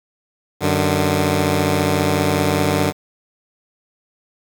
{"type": "tone pair together", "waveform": "10% pulse", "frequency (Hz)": [94.4, 149.03], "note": ["F#2", "D3"], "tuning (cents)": [35, 26], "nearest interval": "minor sixth", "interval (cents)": 791, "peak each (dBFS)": -10, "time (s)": [0.6, 2.93], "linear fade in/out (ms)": 50, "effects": ["7-bit"]}